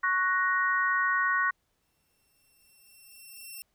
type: chord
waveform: sine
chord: F# major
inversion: second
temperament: equal with one note detuned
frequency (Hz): 1108.7 / 1480 / 1874.4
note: C#6 / F#6 / A#6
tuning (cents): 0 / 0 / +9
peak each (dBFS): -28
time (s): 0.03-1.51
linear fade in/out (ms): 10
type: tone with exponential growth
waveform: 5% pulse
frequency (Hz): 2704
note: E7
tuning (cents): +43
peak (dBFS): -30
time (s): 1.82-3.62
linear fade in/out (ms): 0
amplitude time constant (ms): 390
effects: pink hiss -75 dBFS RMS until 3.74 s